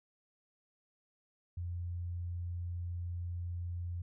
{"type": "tone", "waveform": "sine", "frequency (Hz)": 87.31, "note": "F2", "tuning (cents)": 0, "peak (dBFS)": -36, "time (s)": [1.57, 4.02], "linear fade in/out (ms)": 5, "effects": []}